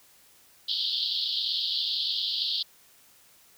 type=band-pass noise; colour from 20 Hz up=white; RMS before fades=-29 dBFS; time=0.68-2.63 s; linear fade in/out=10 ms; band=3100 to 4700 Hz; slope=96 dB/octave; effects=white hiss -58 dBFS RMS until 3.57 s